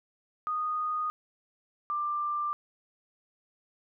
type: tone pair in turn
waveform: sine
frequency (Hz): 1236 / 1185.8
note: D#6 / D6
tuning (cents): -12 / +16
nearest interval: minor second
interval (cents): 72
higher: first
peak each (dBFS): -28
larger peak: neither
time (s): 0.47-1.1 / 1.9-2.53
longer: neither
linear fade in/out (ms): 0
effects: none